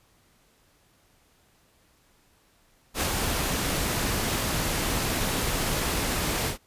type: noise with ADSR envelope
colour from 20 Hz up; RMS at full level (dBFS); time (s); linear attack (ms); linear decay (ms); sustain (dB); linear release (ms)
pink; -25; 2.94-6.58; 66; 62; -2; 110
effects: pink hiss -63 dBFS RMS until 6.66 s + resampled to 32000 Hz